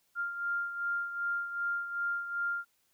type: beating tone pair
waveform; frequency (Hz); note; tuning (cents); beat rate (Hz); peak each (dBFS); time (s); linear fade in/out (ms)
sine; 1396.9 / 1399.5; F6 / F6; 0 / +3; 2.6; -32 / -39; 0.15-2.65; 50
effects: white hiss -73 dBFS RMS until 2.93 s